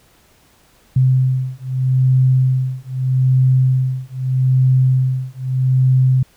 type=beating tone pair; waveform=sine; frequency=129.3 / 130.1 Hz; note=C3 / C3; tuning=-20 / -9 cents; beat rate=0.8 Hz; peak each=-15 dBFS; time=0.96-6.23 s; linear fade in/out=5 ms; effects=pink hiss -53 dBFS RMS until 6.36 s